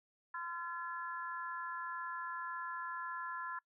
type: harmonic tone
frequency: 341.8 Hz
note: F4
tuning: 37 cents flat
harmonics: 3 / 4 / 5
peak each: -43 / -44 / -44 dBFS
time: 0.34-3.59 s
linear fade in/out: 5 ms
effects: noise-tail reverb RT60 0.1 s tail -25 dB re dry